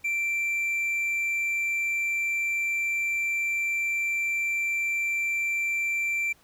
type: tone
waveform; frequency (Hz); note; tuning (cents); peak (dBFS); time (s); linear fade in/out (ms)
triangle; 2349; D7; 0; -23; 0.04-6.33; 10
effects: pink hiss -60 dBFS RMS until 6.43 s